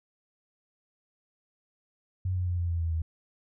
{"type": "tone with pitch steps", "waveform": "sine", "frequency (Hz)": [92.5, 90.44, 88.42, 86.46, 84.53, 82.65, 80.81], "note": ["F#2", "F#2", "F2", "F2", "E2", "E2", "E2"], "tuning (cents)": [0, -39, 22, -17, 44, 5, -34], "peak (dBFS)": -26, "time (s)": [2.25, 3.02], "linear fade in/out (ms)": 5, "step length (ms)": 110, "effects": []}